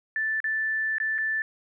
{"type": "tone with dropouts", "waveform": "sine", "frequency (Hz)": 1760, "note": "A6", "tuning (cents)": 0, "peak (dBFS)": -24, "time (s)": [0.16, 1.42], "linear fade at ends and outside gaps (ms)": 1, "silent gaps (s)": [[0.403, 0.442], [0.983, 1.001], [1.181, 1.185]], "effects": []}